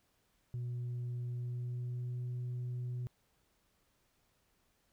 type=tone with pitch glide; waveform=sine; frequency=122 to 123.49 Hz; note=B2 to B2; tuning=-21 to 0 cents; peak=-34 dBFS; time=0.54-3.07 s; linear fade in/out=0 ms; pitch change=+21 cents; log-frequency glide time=1.34-2.22 s; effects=tanh soft clip ceiling -35 dBFS + pink hiss -75 dBFS RMS until 4.92 s